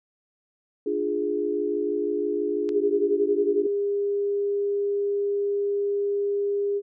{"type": "chord", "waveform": "sine", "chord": "D diminished", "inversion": "none", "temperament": "equal with one note detuned", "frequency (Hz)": [296.6, 349.2, 415.3], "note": ["D4", "F4", "Ab4"], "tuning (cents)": [17, 0, 0], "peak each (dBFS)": [-30, -29, -25], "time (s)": [0.86, 3.67], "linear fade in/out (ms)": 5}
{"type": "click", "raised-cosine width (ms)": 0.2, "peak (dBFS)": -24, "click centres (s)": 2.691}
{"type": "tone", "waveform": "sine", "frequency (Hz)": 404.3, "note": "G#4", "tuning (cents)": -46, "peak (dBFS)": -22, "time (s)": [2.72, 6.82], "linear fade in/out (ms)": 50}
{"effects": []}